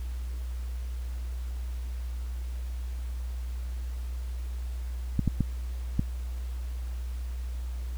clicks, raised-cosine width 5 ms, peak -11 dBFS, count 4, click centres 5.193 / 5.277 / 5.407 / 5.994 s, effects added 61 Hz sine -31 dBFS peak until 7.97 s + pink hiss -53 dBFS RMS until 7.97 s

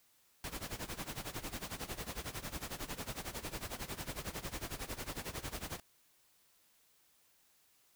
pink noise with tremolo, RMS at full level -40 dBFS, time 0.44-5.8 s, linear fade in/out 2 ms, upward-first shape sine, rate 11 Hz, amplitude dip 85%, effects white hiss -70 dBFS RMS until 7.95 s

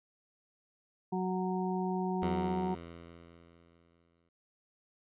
harmonic tone, 185 Hz, F#3, in tune, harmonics 1 / 2 / 4 / 5, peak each -33 / -36 / -39 / -40 dBFS, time 1.12-2.75 s, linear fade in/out 10 ms
10% pulse tone with exponential decay, 84.7 Hz, E2, 48 cents sharp, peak -25 dBFS, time 2.22-4.29 s, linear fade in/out 5 ms, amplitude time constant 450 ms
effects resampled to 8000 Hz

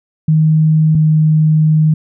sine tone pair in turn, 156.6 / 155.52 Hz, D#3 / D#3, +11 / 0 cents, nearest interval unison, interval 11 cents, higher first, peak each -7 dBFS, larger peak neither, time 0.28-0.95 / 0.95-1.94 s, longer second, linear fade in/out 5 ms, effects none

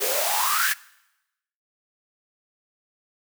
white noise with high-pass filter sweep, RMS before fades -23 dBFS, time 0-0.74 s, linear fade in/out 20 ms, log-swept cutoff 410 to 1800 Hz, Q 9.3, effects noise-tail reverb RT60 0.9 s tail -21 dB re dry

